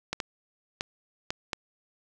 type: clicks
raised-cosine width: 0.2 ms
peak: -12 dBFS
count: 5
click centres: 0.13 / 0.202 / 0.809 / 1.305 / 1.532 s
effects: none